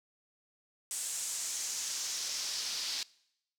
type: noise with band-pass filter sweep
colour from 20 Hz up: pink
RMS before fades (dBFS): -37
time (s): 0.91-3.03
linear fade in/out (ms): 0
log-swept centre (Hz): 8200 to 4600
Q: 2.5
effects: noise-tail reverb RT60 0.8 s tail -23 dB re dry